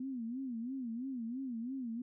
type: tone with vibrato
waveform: sine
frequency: 246.9 Hz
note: B3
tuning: in tune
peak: -37 dBFS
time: 0-2.02 s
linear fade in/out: 5 ms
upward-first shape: sine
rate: 3 Hz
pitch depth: 160 cents each way
effects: none